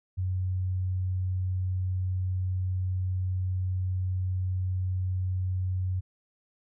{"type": "tone", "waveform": "sine", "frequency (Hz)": 92.5, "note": "F#2", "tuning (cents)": 0, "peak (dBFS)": -26, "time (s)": [0.17, 6.01], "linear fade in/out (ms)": 20, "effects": []}